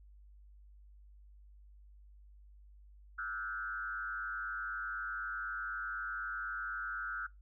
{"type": "tone with frequency modulation", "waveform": "sine", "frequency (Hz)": 1432, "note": "F6", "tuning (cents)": 43, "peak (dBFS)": -36, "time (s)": [3.18, 7.27], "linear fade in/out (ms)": 10, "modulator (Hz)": 112, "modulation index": 1.1, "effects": ["noise-tail reverb RT60 0.2 s tail -23 dB re dry", "added 50 Hz sine -55 dBFS peak until 7.41 s"]}